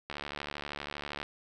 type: click train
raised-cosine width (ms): 0.3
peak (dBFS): -21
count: 83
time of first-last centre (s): 0.1-1.229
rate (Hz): 72.6
effects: none